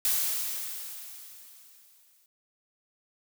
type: noise with exponential decay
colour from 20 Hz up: blue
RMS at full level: -25 dBFS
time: 0.05-2.26 s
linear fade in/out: 1 ms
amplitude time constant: 480 ms
effects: none